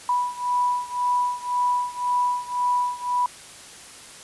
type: beating tone pair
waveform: sine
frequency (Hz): 983 / 984.9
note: B5 / B5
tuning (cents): -8 / -5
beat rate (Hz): 1.9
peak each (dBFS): -23 / -25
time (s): 0.09-3.26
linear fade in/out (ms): 2
effects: white hiss -43 dBFS RMS until 4.23 s + resampled to 24000 Hz